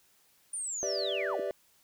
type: linear sweep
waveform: sine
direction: down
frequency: 9397 to 246.9 Hz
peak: -33 dBFS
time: 0.53-1.4 s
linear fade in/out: 5 ms
type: chord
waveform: triangle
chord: E minor seventh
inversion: first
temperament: equal with one note detuned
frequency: 392 / 493.9 / 587.3 / 655.5 Hz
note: G4 / B4 / D5 / E5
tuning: 0 / 0 / 0 / -10 cents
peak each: -34 / -36 / -32 / -37 dBFS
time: 0.83-1.51 s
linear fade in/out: 0 ms
effects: tanh soft clip ceiling -19 dBFS + white hiss -66 dBFS RMS until 1.83 s